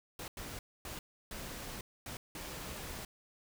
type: noise bursts at uneven times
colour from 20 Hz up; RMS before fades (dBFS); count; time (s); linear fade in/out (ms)
pink; -44; 6; 0.19-0.28 / 0.37-0.59 / 0.85-0.99 / 1.31-1.81 / 2.06-2.17 / 2.35-3.05; 2
effects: none